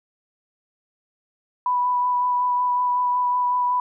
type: tone with vibrato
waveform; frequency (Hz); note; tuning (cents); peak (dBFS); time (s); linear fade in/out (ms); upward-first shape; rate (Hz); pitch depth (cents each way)
sine; 987.8; B5; 0; -18; 1.66-3.8; 2; sine; 5.4; 12
effects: none